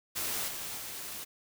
white noise with level steps, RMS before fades -34 / -39 / -41 dBFS, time 0.15-1.25 s, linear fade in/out 20 ms, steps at 0.47 / 0.76 s, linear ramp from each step 20 ms, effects none

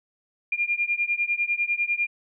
sine beating tone pair, 2400 / 2410 Hz, D7 / D7, +37 / +44 cents, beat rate 10 Hz, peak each -26 / -25 dBFS, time 0.52-2.07 s, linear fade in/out 5 ms, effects none

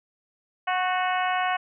harmonic tone with a mistuned harmonic, 366.6 Hz, F#4, 16 cents flat, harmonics 2 / 3 / 4 / 5 / 6 / 7 / 8, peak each -25 / -29 / -31 / -33 / -35 / -36 / -37 dBFS, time 0.67-1.57 s, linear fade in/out 10 ms, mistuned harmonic 4, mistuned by +29 cents, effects none

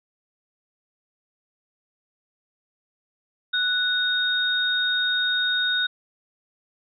sine tone pair together, 1480 / 3720 Hz, F#6 / A#7, 0 / -4 cents, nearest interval octave + major third, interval 1596 cents, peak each -23 dBFS, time 3.53-5.87 s, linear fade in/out 10 ms, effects none

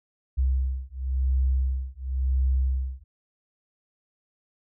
sine beating tone pair, 64.8 / 65.75 Hz, C2 / C2, -16 / +9 cents, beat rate 0.95 Hz, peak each -25 dBFS, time 0.37-3.04 s, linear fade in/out 20 ms, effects none

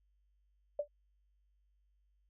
sine tone with exponential decay, 585 Hz, D5, 7 cents flat, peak -28 dBFS, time 0.79-0.88 s, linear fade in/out 5 ms, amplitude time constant 18 ms, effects added 50 Hz sine -70 dBFS peak until 2.29 s

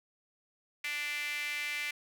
sawtooth tone with high-pass filter, 293.7 Hz, D4, in tune, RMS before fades -36 dBFS, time 0.84-1.91 s, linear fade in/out 5 ms, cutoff 2200 Hz, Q 5.8, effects none

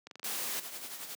clicks, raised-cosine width 0.2 ms, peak -29 dBFS, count 8, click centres 0.07 / 0.112 / 0.156 / 0.196 / 0.231 / 0.266 / 0.316 / 0.388 s
white noise, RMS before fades -36 dBFS, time 0.24-0.6 s, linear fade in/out 5 ms
white noise with tremolo, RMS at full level -41 dBFS, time 0.55-1.15 s, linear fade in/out 0 ms, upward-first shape sine, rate 11 Hz, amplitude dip 50%
effects high-pass 200 Hz 12 dB/octave

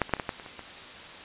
clicks, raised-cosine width 0.5 ms, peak -8 / -24 / -7 / -27 / -15 / -14 / -27 / -28 / -25 dBFS, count 9, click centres 0.017 / 0.094 / 0.137 / 0.167 / 0.198 / 0.292 / 0.398 / 0.462 / 0.593 s, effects white hiss -43 dBFS RMS until 1.24 s + resampled to 8000 Hz

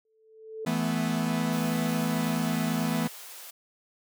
sine tone with exponential growth, 440 Hz, A4, in tune, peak -31 dBFS, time 0.05-0.65 s, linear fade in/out 2 ms, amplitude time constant 130 ms
45% pulse chord, E suspended fourth, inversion none, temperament equal with one note detuned, 164.81 / 217.7 / 246.9 Hz, E3 / A3 / B3, 0 / -18 / 0 cents, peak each -30 dBFS, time 0.66-3.08 s, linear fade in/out 10 ms
white high-pass noise, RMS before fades -44 dBFS, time 1.52-3.51 s, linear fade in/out 10 ms, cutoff 440 Hz, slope 24 dB/octave
effects none

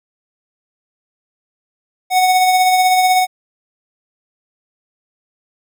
square tone with tremolo, 740 Hz, F#5, in tune, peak -9 dBFS, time 2.1-3.27 s, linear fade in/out 50 ms, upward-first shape triangle, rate 16 Hz, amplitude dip 40%, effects none

